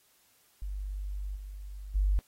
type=tone with level steps; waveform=sine; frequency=49.08 Hz; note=G1; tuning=3 cents sharp; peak=-33 / -39 / -23 dBFS; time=0.62-2.19 s; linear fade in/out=0 ms; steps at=1.35 / 1.94 s; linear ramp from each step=20 ms; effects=white hiss -66 dBFS RMS until 2.27 s + AAC 48 kbps